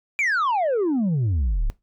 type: exponential sweep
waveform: sine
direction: down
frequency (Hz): 2408 to 31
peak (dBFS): -16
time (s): 0.19-1.7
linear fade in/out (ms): 0
effects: noise-tail reverb RT60 0.2 s tail -21 dB re dry + tanh soft clip ceiling -18 dBFS